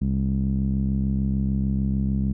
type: tone with low-pass filter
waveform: sawtooth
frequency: 66.7 Hz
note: C2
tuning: 34 cents sharp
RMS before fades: -23 dBFS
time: 0.01-2.33 s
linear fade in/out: 10 ms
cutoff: 200 Hz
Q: 3.9
effects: none